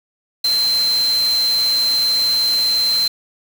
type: tone in noise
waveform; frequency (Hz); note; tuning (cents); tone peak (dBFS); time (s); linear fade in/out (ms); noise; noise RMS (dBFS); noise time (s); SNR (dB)
sine; 4107; C8; -33; -14; 0.44-3.08; 5; white; -28; 0.44-3.08; +11
effects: none